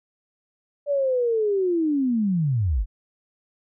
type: linear sweep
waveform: sine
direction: down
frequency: 584 to 38.54 Hz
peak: -19 dBFS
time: 0.86-2.86 s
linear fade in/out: 50 ms
effects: none